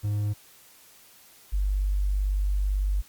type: tone pair in turn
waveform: triangle / sine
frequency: 103.83 / 49 Hz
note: G#2 / G1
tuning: 0 / 0 cents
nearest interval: octave + minor second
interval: 1300 cents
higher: first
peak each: -22 dBFS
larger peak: neither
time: 0.03-0.34 / 1.52-3.02 s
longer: second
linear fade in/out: 20 ms
effects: white hiss -54 dBFS RMS until 3.08 s + Opus 48 kbps